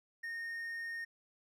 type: tone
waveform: triangle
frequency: 1843 Hz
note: A#6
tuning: 20 cents flat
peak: -37 dBFS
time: 0.23-1.05 s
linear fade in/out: 10 ms
effects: none